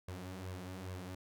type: tone with flanger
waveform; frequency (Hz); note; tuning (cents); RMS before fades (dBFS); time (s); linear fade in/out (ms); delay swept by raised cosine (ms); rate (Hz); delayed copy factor
sawtooth; 92.5; F#2; 0; -45; 0.08-1.15; 5; 1.8 to 7.5; 2.4; +0.7
effects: none